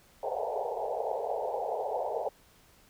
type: band-pass noise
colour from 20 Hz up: pink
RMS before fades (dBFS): -33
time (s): 0.23-2.29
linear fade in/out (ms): 2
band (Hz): 420 to 900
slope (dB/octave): 96
effects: pink hiss -61 dBFS RMS until 2.89 s